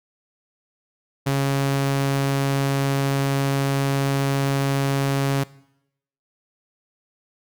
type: tone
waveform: sawtooth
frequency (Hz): 137.9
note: C#3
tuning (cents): -9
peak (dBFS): -15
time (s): 1.26-5.44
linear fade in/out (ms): 10
effects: noise-tail reverb RT60 0.8 s tail -20 dB re dry + Opus 48 kbps